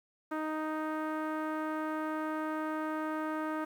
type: tone with low-pass filter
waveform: sawtooth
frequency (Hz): 311.1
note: D#4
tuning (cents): 0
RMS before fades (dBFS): -35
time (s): 0.31-3.65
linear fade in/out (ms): 10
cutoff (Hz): 1400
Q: 2.2
effects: 10-bit